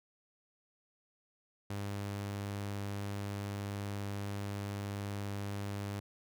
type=tone; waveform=sawtooth; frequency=100.8 Hz; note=G2; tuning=49 cents sharp; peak=-33 dBFS; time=1.7-6 s; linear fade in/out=5 ms; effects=none